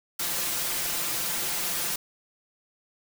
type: noise with comb filter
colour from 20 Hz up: white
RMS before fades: -29 dBFS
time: 0.19-1.96 s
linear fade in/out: 5 ms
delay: 5.8 ms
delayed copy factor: +0.7
effects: none